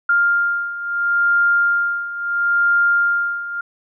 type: beating tone pair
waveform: sine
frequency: 1400 / 1400.74 Hz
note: F6 / F6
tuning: +4 / +5 cents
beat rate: 0.74 Hz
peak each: -20 / -16 dBFS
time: 0.09-3.61 s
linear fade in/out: 5 ms
effects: none